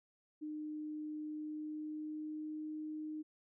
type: tone with pitch glide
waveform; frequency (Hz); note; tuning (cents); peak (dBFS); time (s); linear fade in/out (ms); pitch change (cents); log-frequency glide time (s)
sine; 304.6 to 308; D#4 to D#4; -37 to -17; -40; 0.41-3.23; 20; +20; 1.24-2.7
effects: none